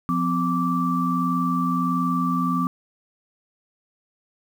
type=tone cluster; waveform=sine; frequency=175.3 / 256.8 / 1167 Hz; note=F3 / C4 / D6; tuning=+7 / -32 / -11 cents; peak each=-24 dBFS; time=0.09-2.67 s; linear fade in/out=0 ms; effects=8-bit